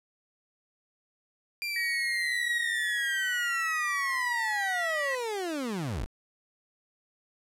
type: linear sweep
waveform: 30% pulse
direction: down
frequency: 2390 to 30.72 Hz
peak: -28 dBFS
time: 1.62-6.06 s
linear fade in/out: 0 ms
type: tone with pitch glide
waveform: sine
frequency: 1898 to 1936.8 Hz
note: A#6 to B6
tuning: +31 to -34 cents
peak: -29 dBFS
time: 1.76-5.15 s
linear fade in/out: 2 ms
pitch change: +35 cents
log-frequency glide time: 2.36-4.09 s
effects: low-pass 12000 Hz 12 dB/octave